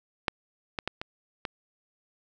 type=clicks; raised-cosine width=0.3 ms; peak=-8 / -14 / -13 / -18 / -15 dBFS; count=5; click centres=0.282 / 0.788 / 0.876 / 1.015 / 1.452 s; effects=none